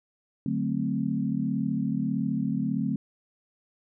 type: chord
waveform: sine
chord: D dominant seventh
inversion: none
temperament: equal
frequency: 146.83 / 185 / 220 / 261.6 Hz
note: D3 / F#3 / A3 / C4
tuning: 0 / 0 / 0 / 0 cents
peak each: -32 / -31 / -29 / -30 dBFS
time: 0.46-2.96 s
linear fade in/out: 2 ms
effects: none